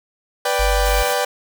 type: chord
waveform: sawtooth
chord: G major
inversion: first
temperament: equal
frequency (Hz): 493.9 / 587.3 / 784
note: B4 / D5 / G5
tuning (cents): 0 / 0 / 0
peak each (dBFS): -18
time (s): 0.45-1.25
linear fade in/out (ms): 5
type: tone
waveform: sine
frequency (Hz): 49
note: G1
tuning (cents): 0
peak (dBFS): -17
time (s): 0.59-1.03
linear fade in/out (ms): 10
type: noise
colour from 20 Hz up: white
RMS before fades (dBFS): -30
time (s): 0.85-1.14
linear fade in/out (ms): 10
effects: none